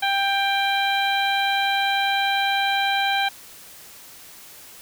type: harmonic tone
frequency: 790 Hz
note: G5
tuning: 13 cents sharp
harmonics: 1 / 2 / 3 / 4 / 5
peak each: -22 / -25 / -27 / -28 / -29 dBFS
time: 0.02-3.29 s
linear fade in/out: 10 ms
effects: white hiss -44 dBFS RMS until 4.81 s